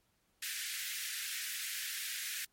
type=high-pass noise; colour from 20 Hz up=pink; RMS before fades=-40 dBFS; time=0.42-2.45 s; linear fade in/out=5 ms; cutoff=1600 Hz; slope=48 dB/octave; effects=pink hiss -75 dBFS RMS until 2.52 s + MP3 64 kbps